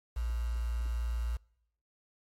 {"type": "tone with quantisation", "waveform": "sine", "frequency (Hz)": 58.27, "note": "A#1", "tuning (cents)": 0, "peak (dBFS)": -30, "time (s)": [0.16, 1.37], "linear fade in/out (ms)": 10, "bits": 8, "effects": ["noise-tail reverb RT60 0.8 s tail -25 dB re dry", "MP3 64 kbps"]}